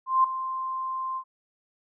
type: tone with ADSR envelope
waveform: sine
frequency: 1046.5 Hz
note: C6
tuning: in tune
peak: -15 dBFS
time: 0.06-1.24 s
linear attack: 180 ms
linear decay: 6 ms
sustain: -13 dB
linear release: 72 ms
effects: none